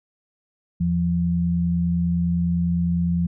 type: tone pair together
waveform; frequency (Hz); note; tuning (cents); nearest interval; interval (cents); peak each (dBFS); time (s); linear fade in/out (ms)
sine; 82.41 / 172.32; E2 / F3; 0 / -23; octave + minor second; 1277; -26 / -19; 0.8-3.27; 10
effects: none